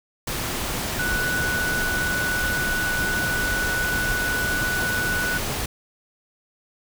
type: tone in noise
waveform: sine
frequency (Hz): 1480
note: F#6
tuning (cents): 0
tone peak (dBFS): -23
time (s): 0.99-5.38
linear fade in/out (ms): 5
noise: pink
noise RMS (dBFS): -27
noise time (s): 0.27-5.66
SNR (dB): +1
effects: none